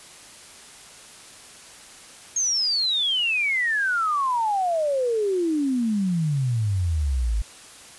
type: exponential sweep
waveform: sine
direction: down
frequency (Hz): 6570 to 50.8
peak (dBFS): -20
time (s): 2.36-7.42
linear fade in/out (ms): 5
effects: white hiss -45 dBFS RMS until 7.98 s + resampled to 24000 Hz